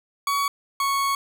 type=tone pair in turn; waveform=40% pulse; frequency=1127 / 1107.6 Hz; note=C#6 / C#6; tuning=+28 / -2 cents; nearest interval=unison; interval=30 cents; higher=first; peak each=-20 / -20 dBFS; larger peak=neither; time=0.27-0.48 / 0.8-1.15 s; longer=second; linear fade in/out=2 ms; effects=none